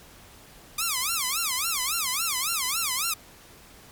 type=tone with vibrato; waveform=5% pulse; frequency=1174.7 Hz; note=D6; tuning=in tune; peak=-13 dBFS; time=0.78-3.14 s; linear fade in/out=5 ms; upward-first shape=sine; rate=3.6 Hz; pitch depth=280 cents each way; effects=pink hiss -50 dBFS RMS until 3.91 s + MP3 96 kbps